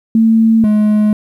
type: tone pair in turn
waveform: sine / triangle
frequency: 224.2 / 211.6 Hz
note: A3 / G#3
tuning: +33 / +33 cents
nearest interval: minor second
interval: 100 cents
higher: first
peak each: -6 dBFS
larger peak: neither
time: 0.15-0.64 / 0.64-1.13 s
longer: neither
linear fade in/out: 2 ms
effects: 8-bit